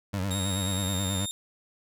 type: tone with vibrato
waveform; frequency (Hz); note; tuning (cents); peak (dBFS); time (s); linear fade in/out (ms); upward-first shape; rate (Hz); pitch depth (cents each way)
25% pulse; 95.8; G2; -39; -24; 0.13-1.26; 10; sine; 9.3; 98
type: tone with pitch glide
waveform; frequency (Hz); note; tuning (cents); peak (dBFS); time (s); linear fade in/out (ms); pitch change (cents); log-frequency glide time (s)
20% pulse; 3729 to 3661; A#7 to A#7; 0 to -32; -26; 0.31-1.31; 0; -32; 0.68-1.2
effects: none